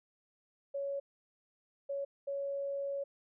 sine tone bursts at uneven times, 558 Hz, C#5, 11 cents sharp, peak -34 dBFS, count 3, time 0.74-1 / 1.89-2.05 / 2.27-3.04 s, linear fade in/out 10 ms, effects none

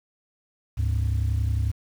sine tone pair together, 72.4 / 103.52 Hz, D2 / G#2, -24 / -5 cents, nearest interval tritone, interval 619 cents, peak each -22 dBFS, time 0.77-1.72 s, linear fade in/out 20 ms, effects tanh soft clip ceiling -18 dBFS + 8-bit

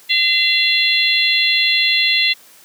harmonic tone, 684 Hz, F5, 36 cents flat, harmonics 3 / 4 / 5 / 6, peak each -18 / -18 / -18 / -18 dBFS, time 0.09-2.34 s, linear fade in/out 20 ms, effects white hiss -46 dBFS RMS until 2.64 s + high-pass 150 Hz 12 dB/octave

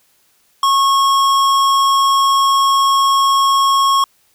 sine tone with hard clipping, 1094 Hz, C#6, 23 cents flat, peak -12 dBFS, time 0.63-4.04 s, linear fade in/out 2 ms, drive 15 dB, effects white hiss -57 dBFS RMS until 4.34 s

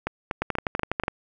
two click trains, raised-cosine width 0.5 ms, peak -9 / -11 dBFS, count 9 / 5, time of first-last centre 0.42-1.081 / 0.07-1.036 s, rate 12.1 / 4.14 Hz, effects none

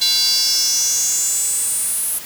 square tone with high-pass filter sweep, 311.1 Hz, D#4, in tune, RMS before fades -18 dBFS, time 0.01-2.19 s, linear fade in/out 10 ms, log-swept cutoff 4100 to 11000 Hz, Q 6.3, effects white hiss -33 dBFS RMS until 2.25 s

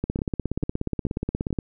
two click trains, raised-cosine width 3 ms, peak -16 / -12 dBFS, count 4 / 27, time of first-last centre 0.19-1.506 / 0.04-1.588 s, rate 2.28 / 16.8 Hz, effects none

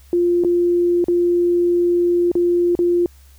sine tone with dropouts, 349.2 Hz, F4, in tune, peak -13 dBFS, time 0.13-3.06 s, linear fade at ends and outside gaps 1 ms, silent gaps 0.438-0.447 / 1.042-1.083 / 2.316-2.353 / 2.752-2.79 s, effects added 68 Hz sine -44 dBFS peak until 3.38 s + white hiss -54 dBFS RMS until 3.38 s

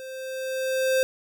square tone with level ramp, 523.3 Hz, C5, in tune, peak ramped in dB -37 to -19 dBFS, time 0-1.03 s, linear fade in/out 0 ms, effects none

